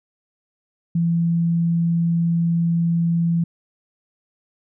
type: tone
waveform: sine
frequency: 168.4 Hz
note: E3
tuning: 37 cents sharp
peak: -16 dBFS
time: 0.95-3.44 s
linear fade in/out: 5 ms
effects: none